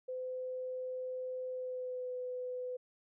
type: tone with pitch glide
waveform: sine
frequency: 510 to 501.5 Hz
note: C5 to B4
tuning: -44 to +26 cents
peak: -37 dBFS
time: 0.08-2.77 s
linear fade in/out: 10 ms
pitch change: -30 cents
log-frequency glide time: 1.49-2.13 s
effects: none